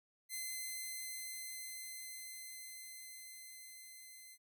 5% pulse tone with level ramp, 2058 Hz, C7, 29 cents flat, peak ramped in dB -30 to -44 dBFS, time 0.29-4.38 s, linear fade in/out 50 ms, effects none

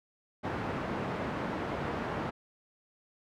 pink band-pass noise, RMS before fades -35 dBFS, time 0.43-2.31 s, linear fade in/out 20 ms, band 120 to 1500 Hz, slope 12 dB/octave, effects none

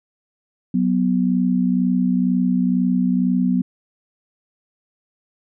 sine tone pair together, 185.42 / 247.5 Hz, F#3 / B3, +4 / +4 cents, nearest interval perfect fourth, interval 500 cents, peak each -18 dBFS, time 0.74-3.62 s, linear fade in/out 5 ms, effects none

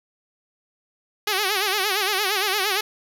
5% pulse tone with vibrato, 399 Hz, G4, 31 cents sharp, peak -9 dBFS, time 1.27-2.81 s, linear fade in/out 5 ms, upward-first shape sine, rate 8.7 Hz, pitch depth 130 cents each way, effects none

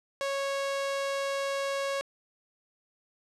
sawtooth tone, 552 Hz, C#5, 7 cents flat, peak -25 dBFS, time 0.21-2.01 s, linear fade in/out 0 ms, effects low-pass 8000 Hz 12 dB/octave

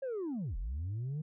sine linear two-way sweep, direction down then up, 554.4 to 37.25 to 158.4 Hz, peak -32 dBFS, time 0.02-1.22 s, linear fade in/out 10 ms, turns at 0.57 s, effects tanh soft clip ceiling -33 dBFS

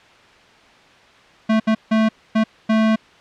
square tone bursts at uneven times, 220 Hz, A3, in tune, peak -14 dBFS, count 5, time 1.49-1.6 / 1.67-1.75 / 1.91-2.09 / 2.35-2.44 / 2.69-2.96 s, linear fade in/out 10 ms, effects white hiss -48 dBFS RMS until 3.2 s + low-pass 3000 Hz 12 dB/octave

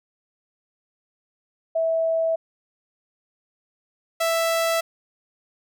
sine / sawtooth tone pair in turn, 653 / 660.6 Hz, E5 / E5, -17 / +4 cents, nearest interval unison, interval 21 cents, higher second, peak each -19 / -16 dBFS, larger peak second, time 1.75-2.36 / 4.2-4.81 s, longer neither, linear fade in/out 10 ms, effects none

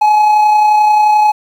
triangle tone with amplitude modulation, 847 Hz, G#5, 34 cents sharp, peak -3 dBFS, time 0.01-1.32 s, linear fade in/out 10 ms, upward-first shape sine, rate 31.4 Hz, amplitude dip 30%, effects 7-bit

